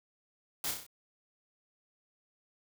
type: noise with echo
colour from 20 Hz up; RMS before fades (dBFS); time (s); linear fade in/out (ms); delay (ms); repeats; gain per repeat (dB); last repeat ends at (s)
white; -35; 0.64-0.71; 2; 31; 5; -4; 0.865
effects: none